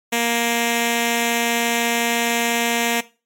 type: tone with notch filter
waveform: 5% pulse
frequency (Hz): 234.3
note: A#3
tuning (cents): +9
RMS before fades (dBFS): -20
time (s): 0.12-3.01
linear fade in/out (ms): 10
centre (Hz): 1300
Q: 1.5
effects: noise-tail reverb RT60 0.3 s tail -18 dB re dry + MP3 64 kbps